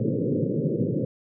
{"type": "band-pass noise", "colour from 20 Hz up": "pink", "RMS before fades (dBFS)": -25, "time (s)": [0, 1.05], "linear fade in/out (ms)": 2, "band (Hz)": [110, 540], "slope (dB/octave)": 96, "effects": []}